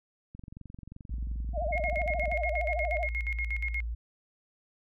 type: click train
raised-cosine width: 5 ms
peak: -32 dBFS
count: 46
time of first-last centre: 0.35-2.324 s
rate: 22.8 Hz
type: tone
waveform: sine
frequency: 57 Hz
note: A#1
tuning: 38 cents flat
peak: -31 dBFS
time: 1.1-3.95 s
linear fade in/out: 10 ms
type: tone with vibrato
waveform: sine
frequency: 653 Hz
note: E5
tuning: 17 cents flat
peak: -30 dBFS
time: 1.53-3.08 s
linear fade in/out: 50 ms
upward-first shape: sine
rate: 13 Hz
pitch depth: 160 cents each way
type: tone with tremolo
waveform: sine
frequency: 2154 Hz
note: C7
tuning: 50 cents sharp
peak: -30 dBFS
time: 1.72-3.81 s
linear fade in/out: 10 ms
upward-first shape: square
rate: 8.4 Hz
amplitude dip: 80%
effects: none